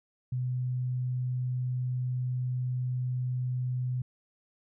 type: tone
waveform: sine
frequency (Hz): 126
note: B2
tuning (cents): +35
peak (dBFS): -28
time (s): 0.32-4.02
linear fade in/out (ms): 5
effects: none